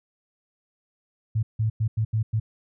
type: tone bursts at uneven times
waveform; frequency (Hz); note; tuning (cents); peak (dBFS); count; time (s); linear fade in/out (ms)
sine; 110; A2; 0; -20; 6; 1.35-1.43 / 1.59-1.7 / 1.8-1.88 / 1.97-2.05 / 2.13-2.23 / 2.33-2.4; 10
effects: none